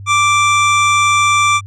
25% pulse tone, 1174.7 Hz, D6, in tune, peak -6 dBFS, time 0.06-1.61 s, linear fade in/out 50 ms, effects added 99 Hz sine -28 dBFS peak until 1.66 s + resampled to 22050 Hz

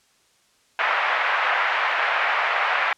white band-pass noise, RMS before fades -22 dBFS, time 0.79-2.93 s, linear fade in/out 2 ms, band 670 to 2200 Hz, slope 24 dB/octave, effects white hiss -61 dBFS RMS until 2.97 s + low-pass 8000 Hz 12 dB/octave

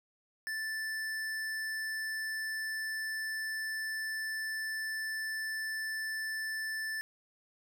sine tone with tanh clipping, 1760 Hz, A6, in tune, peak -36 dBFS, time 0.47-7.01 s, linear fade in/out 0 ms, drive 18 dB, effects none

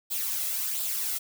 blue noise with flanger, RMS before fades -30 dBFS, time 0.1-1.19 s, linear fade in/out 20 ms, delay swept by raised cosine 0.24 to 1.54 ms, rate 1.4 Hz, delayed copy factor +0.55, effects none

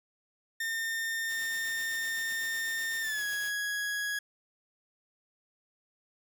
40% pulse tone with pitch glide, 1815 to 1664.4 Hz, A#6 to G#6, -47 to +3 cents, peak -30 dBFS, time 0.6-4.19 s, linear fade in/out 5 ms, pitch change -150 cents, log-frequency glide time 3-3.24 s
white noise with tremolo, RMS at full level -46 dBFS, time 1.27-3.53 s, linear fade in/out 50 ms, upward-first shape sine, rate 7.9 Hz, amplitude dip 40%
effects none

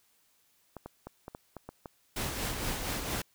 clicks, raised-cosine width 1 ms, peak -27 dBFS, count 8, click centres 0.767 / 0.86 / 1.07 / 1.281 / 1.349 / 1.567 / 1.69 / 1.858 s
pink noise with tremolo, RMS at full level -33 dBFS, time 2.16-3.22 s, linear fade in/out 5 ms, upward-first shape sine, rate 4.3 Hz, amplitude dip 40%
effects white hiss -69 dBFS RMS until 3.34 s

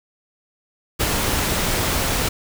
pink noise with ADSR envelope, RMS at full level -19 dBFS, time 0.99-2.29 s, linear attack 20 ms, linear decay 34 ms, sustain -2 dB, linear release 8 ms, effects none

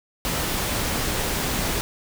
pink noise, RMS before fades -25 dBFS, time 0.25-1.81 s, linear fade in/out 0 ms, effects none

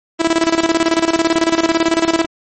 sawtooth tone with tremolo, 329.6 Hz, E4, in tune, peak -6 dBFS, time 0.19-2.26 s, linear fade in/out 20 ms, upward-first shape square, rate 18 Hz, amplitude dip 75%, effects MP3 32 kbps

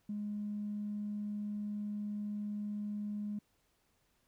triangle tone with tanh clipping, 207.7 Hz, G#3, in tune, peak -36 dBFS, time 0.09-3.39 s, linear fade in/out 5 ms, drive 4 dB, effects pink hiss -75 dBFS RMS until 4.27 s

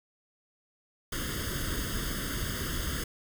pink noise with comb filter, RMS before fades -33 dBFS, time 1.12-3.04 s, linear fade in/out 5 ms, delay 0.61 ms, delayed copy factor +0.95, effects none

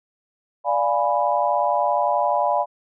sine chord, D diminished seventh, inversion none, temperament equal, 587.3 / 698.5 / 830.6 / 987.8 Hz, D5 / F5 / Ab5 / Cb6, 0 / 0 / 0 / 0 cents, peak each -23 dBFS, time 0.64-2.66 s, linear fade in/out 50 ms, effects none

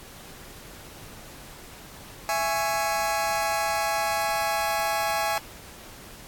sawtooth chord, C# minor, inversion first, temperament just, 665.2 / 831.5 / 1108.7 Hz, E5 / G#5 / C#6, +16 / +2 / 0 cents, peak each -25 / -22 / -28 dBFS, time 2.29-5.38 s, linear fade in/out 0 ms, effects pink hiss -45 dBFS RMS until 6.27 s + AAC 64 kbps

